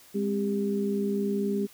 sine tone cluster, 204 / 263.7 / 399.8 Hz, G#3 / C4 / G4, -31 / +14 / +34 cents, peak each -27 / -36 / -29 dBFS, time 0.14-1.67 s, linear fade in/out 20 ms, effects white hiss -54 dBFS RMS until 1.73 s

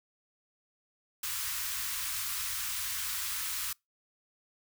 white band-stop noise, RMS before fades -35 dBFS, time 1.23-3.73 s, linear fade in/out 5 ms, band 110 to 1000 Hz, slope 48 dB/octave, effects noise-tail reverb RT60 0.2 s tail -26 dB re dry

